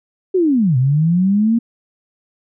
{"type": "linear two-way sweep", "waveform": "sine", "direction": "down then up", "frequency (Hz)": [387.2, 122.9, 236], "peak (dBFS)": -11, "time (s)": [0.34, 1.59], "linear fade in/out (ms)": 10, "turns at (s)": 0.77, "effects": []}